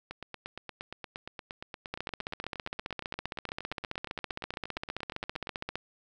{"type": "two click trains", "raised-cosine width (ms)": 0.3, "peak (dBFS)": [-23, -18], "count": [47, 59], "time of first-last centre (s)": [[0.11, 5.471], [1.94, 5.756]], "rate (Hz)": [8.58, 15.2], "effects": []}